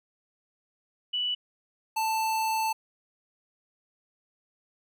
sine / square tone pair in turn, 2960 / 883.6 Hz, F#7 / A5, 0 / +7 cents, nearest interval octave + major sixth, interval 2093 cents, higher first, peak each -26 dBFS, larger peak neither, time 1.13-1.35 / 1.96-2.73 s, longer second, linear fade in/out 10 ms, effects none

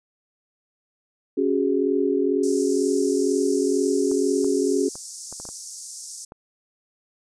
sine chord, C# suspended fourth, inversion none, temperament equal with one note detuned, 277.2 / 373.2 / 415.3 Hz, C#4 / F#4 / G#4, 0 / +15 / 0 cents, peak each -23 dBFS, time 1.37-4.89 s, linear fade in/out 10 ms
pink band-pass noise, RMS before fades -38 dBFS, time 2.43-6.25 s, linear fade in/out 5 ms, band 5300 to 9400 Hz, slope 48 dB/octave
clicks, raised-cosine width 1 ms, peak -26 dBFS, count 8, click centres 4.115 / 4.445 / 4.955 / 5.326 / 5.4 / 5.453 / 5.489 / 6.321 s
effects none

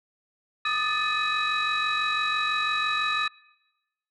sine tone cluster, 1211 / 1257 / 1751 / 2522 / 3907 Hz, D#6 / D#6 / A6 / D#7 / B7, -47 / +17 / -9 / +23 / -19 cents, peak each -29 dBFS, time 0.65-3.28 s, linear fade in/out 5 ms, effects noise-tail reverb RT60 1.0 s tail -23 dB re dry + tanh soft clip ceiling -17 dBFS

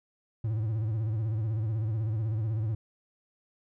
triangle tone with vibrato, 109.6 Hz, A2, 6 cents flat, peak -25 dBFS, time 0.44-2.75 s, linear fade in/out 5 ms, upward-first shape sine, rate 16 Hz, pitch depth 97 cents each way, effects none

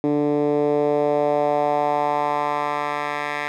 10% pulse tone with band-pass filter sweep, 146.83 Hz, D3, in tune, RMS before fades -21 dBFS, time 0.04-3.48 s, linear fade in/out 0 ms, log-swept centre 320 to 1700 Hz, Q 2.2, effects none

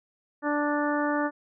harmonic tone, 293.7 Hz, D4, in tune, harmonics 1 / 2 / 3 / 4 / 5 / 6, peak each -27 / -30 / -32 / -33 / -34 / -35 dBFS, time 0.42-1.31 s, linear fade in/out 50 ms, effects none

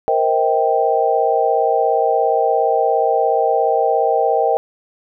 sine chord, C minor seventh, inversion third, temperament equal with one note detuned, 466.2 / 523.3 / 637.2 / 784 Hz, Bb4 / C5 / Eb5 / G5, 0 / 0 / +41 / 0 cents, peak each -18 / -21 / -19 / -17 dBFS, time 0.08-4.57 s, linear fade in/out 0 ms, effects none

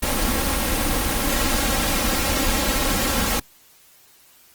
pink noise with comb filter, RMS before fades -21 dBFS, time 0.02-3.4 s, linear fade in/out 10 ms, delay 3.7 ms, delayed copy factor +0.65, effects white hiss -53 dBFS RMS until 4.54 s + Opus 24 kbps

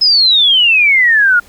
sine exponential sweep, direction down, 5190 to 1398 Hz, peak -6 dBFS, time 0.01-1.4 s, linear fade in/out 10 ms, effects pink hiss -43 dBFS RMS until 1.48 s

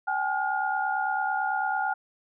sine tone cluster, 774 / 843 / 1425 Hz, G5 / G#5 / F6, -22 / +26 / +34 cents, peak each -29 dBFS, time 0.07-1.94 s, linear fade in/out 10 ms, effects none

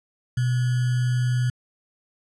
sine tone with sample-and-hold, 124.3 Hz, B2, 12 cents sharp, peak -19 dBFS, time 0.37-1.5 s, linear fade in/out 5 ms, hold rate 1575 Hz, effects resampled to 24000 Hz

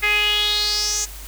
sawtooth tone with band-pass filter sweep, 417.6 Hz, G#4, 10 cents sharp, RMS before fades -20 dBFS, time 0.02-1.06 s, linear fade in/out 20 ms, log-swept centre 2200 to 6800 Hz, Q 6.2, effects added 50 Hz sine -35 dBFS peak until 1.27 s + white hiss -39 dBFS RMS until 1.27 s

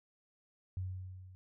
sine tone with level ramp, 92.8 Hz, F#2, 6 cents sharp, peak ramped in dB -34 to -52 dBFS, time 0.77-1.35 s, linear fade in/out 0 ms, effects none

